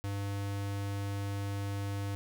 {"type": "tone", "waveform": "square", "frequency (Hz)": 100, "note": "G2", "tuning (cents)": 35, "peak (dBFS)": -34, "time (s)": [0.04, 2.15], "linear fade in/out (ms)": 0, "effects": []}